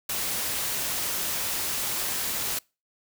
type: noise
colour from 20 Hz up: white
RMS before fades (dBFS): -29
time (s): 0.09-2.59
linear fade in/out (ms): 5
effects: noise-tail reverb RT60 0.3 s tail -26 dB re dry